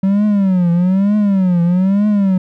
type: tone with vibrato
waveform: triangle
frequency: 189.7 Hz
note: F#3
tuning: 43 cents sharp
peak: -8 dBFS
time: 0.03-2.38 s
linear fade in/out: 5 ms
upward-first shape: triangle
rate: 1.1 Hz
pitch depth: 200 cents each way
effects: none